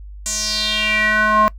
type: tone with band-pass filter sweep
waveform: square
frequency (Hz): 214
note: A3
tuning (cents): -48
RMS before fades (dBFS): -17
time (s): 0.26-1.48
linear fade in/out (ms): 0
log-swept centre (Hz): 7400 to 950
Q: 4.5
effects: noise-tail reverb RT60 0.1 s tail -22 dB re dry + added 50 Hz sine -32 dBFS peak until 1.58 s